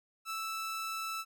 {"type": "tone", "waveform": "sawtooth", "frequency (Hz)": 1318.5, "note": "E6", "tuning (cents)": 0, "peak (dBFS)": -32, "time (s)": [0.25, 1.25], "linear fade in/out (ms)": 50, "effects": []}